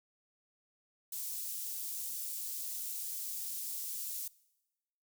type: high-pass noise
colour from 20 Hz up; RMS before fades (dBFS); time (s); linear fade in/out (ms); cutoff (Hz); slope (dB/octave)
white; -40; 1.12-4.28; 5; 6800; 12
effects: noise-tail reverb RT60 1.0 s tail -22 dB re dry